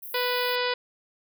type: high-pass noise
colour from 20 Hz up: white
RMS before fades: -39 dBFS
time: 0.02-0.56 s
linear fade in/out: 10 ms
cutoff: 11000 Hz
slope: 96 dB/octave
type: harmonic tone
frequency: 493.9 Hz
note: B4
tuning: in tune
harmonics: 1 / 2 / 3 / 4 / 5 / 6 / 7 / 8 / 9 / 10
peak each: -28 / -31 / -33 / -34 / -35 / -36 / -36 / -37 / -38 / -38 dBFS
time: 0.14-0.74 s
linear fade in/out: 5 ms
effects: none